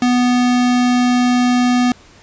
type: tone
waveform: square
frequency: 246.9 Hz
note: B3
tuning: in tune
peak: -12 dBFS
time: 0.02-1.92 s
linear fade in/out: 2 ms
effects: pink hiss -45 dBFS RMS until 2.22 s + resampled to 16000 Hz